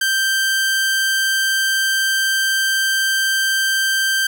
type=tone; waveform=sawtooth; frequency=1568 Hz; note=G6; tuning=in tune; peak=-12 dBFS; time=0.01-4.27 s; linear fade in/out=5 ms; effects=none